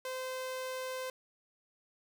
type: tone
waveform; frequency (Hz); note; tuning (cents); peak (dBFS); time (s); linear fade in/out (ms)
sawtooth; 516; C5; -24; -33; 0.05-1.1; 2
effects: none